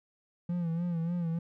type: tone with vibrato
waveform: triangle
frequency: 170 Hz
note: F3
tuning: 46 cents flat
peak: -27 dBFS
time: 0.49-1.39 s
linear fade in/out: 5 ms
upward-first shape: sine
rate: 3.4 Hz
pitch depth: 68 cents each way
effects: none